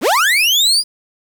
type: linear sweep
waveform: 35% pulse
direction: up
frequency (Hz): 172.3 to 4978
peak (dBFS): -9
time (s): 0.01-0.84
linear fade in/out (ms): 50
effects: 7-bit